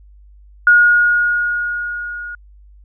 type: tone with level ramp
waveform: sine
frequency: 1439 Hz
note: F#6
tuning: 49 cents flat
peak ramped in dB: -5 to -26 dBFS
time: 0.67-2.35 s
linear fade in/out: 2 ms
effects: added 50 Hz sine -41 dBFS peak until 2.84 s